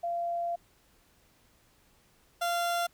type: tone pair in turn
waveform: sine / 30% pulse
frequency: 688 / 691.4 Hz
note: F5 / F5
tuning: -26 / -18 cents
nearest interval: unison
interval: 8 cents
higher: second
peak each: -29 / -25 dBFS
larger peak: second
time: 0.03-0.56 / 2.41-2.87 s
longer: first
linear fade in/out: 10 ms
effects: pink hiss -65 dBFS RMS until 2.93 s